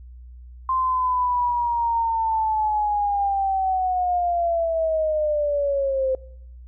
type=linear sweep; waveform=sine; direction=down; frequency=1046.5 to 519 Hz; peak=-19 dBFS; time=0.69-6.15 s; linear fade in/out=2 ms; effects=noise-tail reverb RT60 0.7 s tail -22 dB re dry + added 61 Hz sine -39 dBFS peak until 6.67 s